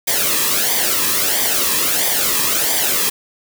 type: noise with flanger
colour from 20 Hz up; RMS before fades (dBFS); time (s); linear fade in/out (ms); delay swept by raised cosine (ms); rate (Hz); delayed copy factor
white; -17; 0.07-3.1; 10; 0.73 to 1.39; 1.5; -0.65
effects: none